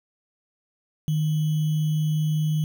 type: tone with sample-and-hold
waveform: sine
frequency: 154.2 Hz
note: D#3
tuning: 15 cents flat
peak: -20 dBFS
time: 1.08-2.64 s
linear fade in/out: 0 ms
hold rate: 3150 Hz
effects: none